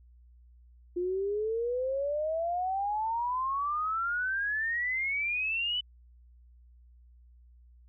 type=exponential sweep; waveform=sine; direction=up; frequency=349.2 to 3012 Hz; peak=-28 dBFS; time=0.96-5.81 s; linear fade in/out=10 ms; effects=added 60 Hz sine -54 dBFS peak until 7.88 s